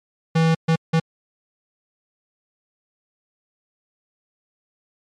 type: tone bursts at uneven times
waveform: square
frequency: 162.6 Hz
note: E3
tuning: 23 cents flat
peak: -15 dBFS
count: 3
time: 0.35-0.55 / 0.68-0.76 / 0.93-1 s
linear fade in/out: 10 ms
effects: low-pass 5000 Hz 12 dB/octave + MP3 96 kbps